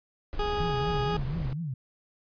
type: noise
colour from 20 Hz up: brown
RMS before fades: -34 dBFS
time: 0.33-1.53 s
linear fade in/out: 0 ms
type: tone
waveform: 20% pulse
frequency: 414.3 Hz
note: G#4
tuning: 4 cents flat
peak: -23 dBFS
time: 0.39-1.17 s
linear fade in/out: 5 ms
type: tone with vibrato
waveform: sine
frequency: 147 Hz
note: D3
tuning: 2 cents sharp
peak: -30 dBFS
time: 0.6-1.74 s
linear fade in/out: 5 ms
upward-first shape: triangle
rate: 4.2 Hz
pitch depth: 300 cents each way
effects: resampled to 11025 Hz